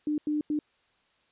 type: tone bursts at uneven times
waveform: sine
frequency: 300 Hz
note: D4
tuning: 37 cents sharp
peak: -25 dBFS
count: 3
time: 0.07-0.18 / 0.27-0.41 / 0.5-0.59 s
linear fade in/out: 2 ms
effects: white hiss -68 dBFS RMS until 1.31 s + resampled to 8000 Hz